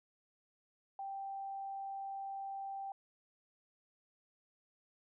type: tone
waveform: sine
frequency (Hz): 784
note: G5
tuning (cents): 0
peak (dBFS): -40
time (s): 0.99-2.92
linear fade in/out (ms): 2
effects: none